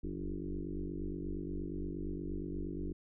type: tone with frequency modulation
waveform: sine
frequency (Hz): 171.7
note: F3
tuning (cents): -29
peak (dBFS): -36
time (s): 0.03-2.93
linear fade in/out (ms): 10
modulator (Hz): 48.5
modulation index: 4.1
effects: none